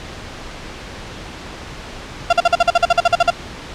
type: tone bursts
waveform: 35% pulse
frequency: 690 Hz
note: F5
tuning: 21 cents flat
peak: -7 dBFS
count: 14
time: 2.3-3.304 s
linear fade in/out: 5 ms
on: 29 ms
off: 46 ms
effects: pink hiss -32 dBFS RMS until 3.74 s + low-pass 5000 Hz 12 dB/octave